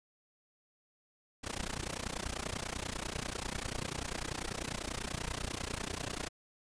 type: noise with amplitude modulation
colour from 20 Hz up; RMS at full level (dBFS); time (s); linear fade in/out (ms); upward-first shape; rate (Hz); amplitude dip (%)
pink; -35; 1.43-6.29; 20; sine; 30.2; 95
effects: resampled to 22050 Hz